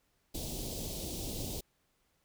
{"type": "band-stop noise", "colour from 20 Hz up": "pink", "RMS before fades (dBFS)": -39, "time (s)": [0.34, 1.61], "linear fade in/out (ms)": 10, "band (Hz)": [650, 3400], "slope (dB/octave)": 24, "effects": ["pink hiss -75 dBFS RMS until 2.24 s"]}